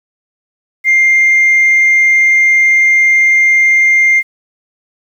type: tone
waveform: sine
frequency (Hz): 2106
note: C7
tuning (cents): +11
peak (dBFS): -4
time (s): 0.84-4.23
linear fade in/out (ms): 50
effects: tanh soft clip ceiling -3 dBFS + 7-bit